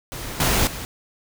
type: noise with level steps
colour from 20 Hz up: pink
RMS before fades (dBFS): -32 / -19 / -32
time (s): 0.12-0.85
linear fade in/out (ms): 0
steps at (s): 0.4 / 0.67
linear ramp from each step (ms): 2
effects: none